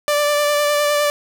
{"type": "tone with vibrato", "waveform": "sawtooth", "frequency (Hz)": 587.3, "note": "D5", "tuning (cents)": 0, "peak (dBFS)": -11, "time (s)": [0.08, 1.1], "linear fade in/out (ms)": 0, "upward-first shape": "sine", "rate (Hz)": 9.8, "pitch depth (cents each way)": 16, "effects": []}